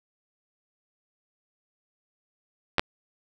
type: clicks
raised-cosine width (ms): 0.3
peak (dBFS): -5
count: 2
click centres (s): 2.783 / 2.795
effects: none